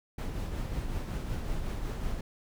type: noise with tremolo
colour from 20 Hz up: brown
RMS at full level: -32 dBFS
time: 0.18-2.21 s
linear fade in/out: 5 ms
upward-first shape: triangle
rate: 5.4 Hz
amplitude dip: 40%
effects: none